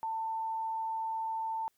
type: tone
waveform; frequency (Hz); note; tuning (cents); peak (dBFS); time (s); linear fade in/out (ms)
sine; 893; A5; +25; -32; 0.03-1.68; 0
effects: white hiss -75 dBFS RMS until 1.77 s